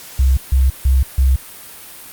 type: tone bursts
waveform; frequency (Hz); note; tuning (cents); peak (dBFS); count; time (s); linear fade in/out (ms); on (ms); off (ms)
sine; 65.9; C2; +13; -9; 4; 0.19-1.36; 5; 180; 150
effects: white hiss -36 dBFS RMS until 2.12 s + Opus 48 kbps